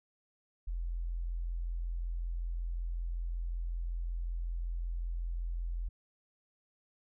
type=tone; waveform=sine; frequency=42.68 Hz; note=F1; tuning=39 cents flat; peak=-33 dBFS; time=0.67-5.89 s; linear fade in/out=10 ms; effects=none